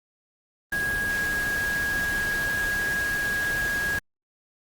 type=tone in noise; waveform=sine; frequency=1648 Hz; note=G#6; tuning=14 cents flat; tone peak=-24 dBFS; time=0.72-3.99 s; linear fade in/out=5 ms; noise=pink; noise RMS=-34 dBFS; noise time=0.72-3.99 s; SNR=+7 dB; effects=Opus 32 kbps

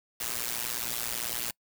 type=noise with amplitude modulation; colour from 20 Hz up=white; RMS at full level=-29 dBFS; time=0.2-1.51 s; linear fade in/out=5 ms; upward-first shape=sine; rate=118 Hz; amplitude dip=100%; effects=noise-tail reverb RT60 0.1 s tail -26 dB re dry

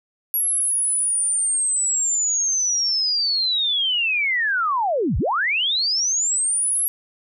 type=linear two-way sweep; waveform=sine; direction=down then up; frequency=11400 to 41.2 to 11400 Hz; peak=-18 dBFS; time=0.34-6.88 s; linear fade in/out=0 ms; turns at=5.18 s; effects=none

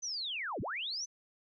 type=linear two-way sweep; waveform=sine; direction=down then up; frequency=6200 to 63.3 to 6200 Hz; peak=-35 dBFS; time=0.02-1.06 s; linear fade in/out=20 ms; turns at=0.61 s; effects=none

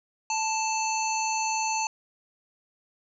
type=harmonic tone with a mistuned harmonic; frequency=880 Hz; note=A5; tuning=in tune; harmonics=1 / 3 / 5 / 7 / 8; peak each=-27 / -32 / -37 / -33 / -38 dBFS; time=0.3-1.87 s; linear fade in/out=2 ms; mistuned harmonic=7; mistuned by=+27 cents; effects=none

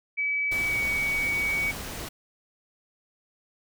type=tone with pitch glide; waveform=sine; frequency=2289 to 2252 Hz; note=D7 to C#7; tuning=-45 to +27 cents; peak=-24 dBFS; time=0.17-1.72 s; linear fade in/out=20 ms; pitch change=-28 cents; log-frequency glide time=0.62-0.78 s
type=noise; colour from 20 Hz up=pink; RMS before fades=-36 dBFS; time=0.51-2.09 s; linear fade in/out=10 ms
effects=none

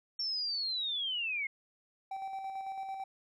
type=linear sweep; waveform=sine; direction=down; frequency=5480 to 2119 Hz; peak=-32 dBFS; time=0.19-1.47 s; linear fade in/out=5 ms
type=tone with tremolo; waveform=triangle; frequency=774 Hz; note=G5; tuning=22 cents flat; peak=-34 dBFS; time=2.11-3.04 s; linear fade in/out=5 ms; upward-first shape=square; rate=9 Hz; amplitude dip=35%
effects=none

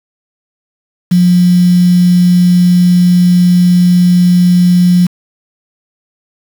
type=tone with quantisation; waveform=sine; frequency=178.1 Hz; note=F3; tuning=34 cents sharp; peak=-4 dBFS; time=1.11-5.07 s; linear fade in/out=10 ms; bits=4; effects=none

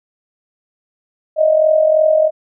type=tone with amplitude modulation; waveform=sine; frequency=625 Hz; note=D#5; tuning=8 cents sharp; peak=-6 dBFS; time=1.36-2.31 s; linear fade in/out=50 ms; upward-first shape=sine; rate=43 Hz; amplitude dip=65%; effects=none

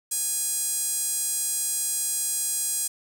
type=tone with high-pass filter; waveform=sawtooth; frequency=825 Hz; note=G#5; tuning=12 cents flat; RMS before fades=-27 dBFS; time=0.11-2.88 s; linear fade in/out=10 ms; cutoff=8100 Hz; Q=2.6; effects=8-bit

